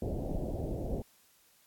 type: low-pass noise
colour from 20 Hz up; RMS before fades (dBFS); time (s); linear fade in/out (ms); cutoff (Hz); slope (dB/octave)
pink; -35; 0.02-1.02; 2; 690; 48
effects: white hiss -65 dBFS RMS until 1.66 s + AAC 64 kbps